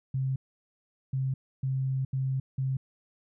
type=tone bursts at uneven times; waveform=sine; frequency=132.7 Hz; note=C3; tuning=25 cents sharp; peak=-26 dBFS; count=5; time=0.14-0.36 / 1.13-1.34 / 1.63-2.05 / 2.13-2.4 / 2.58-2.77 s; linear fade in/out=5 ms; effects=none